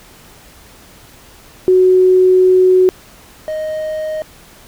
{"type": "tone pair in turn", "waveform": ["sine", "triangle"], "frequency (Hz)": [370, 622.3], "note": ["F#4", "D#5"], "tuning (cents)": [0, 0], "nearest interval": "major sixth", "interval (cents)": 900, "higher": "second", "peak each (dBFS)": [-6, -16], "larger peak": "first", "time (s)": [[1.68, 2.89], [3.48, 4.22]], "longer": "first", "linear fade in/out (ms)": 0, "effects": ["pink hiss -42 dBFS RMS until 4.67 s"]}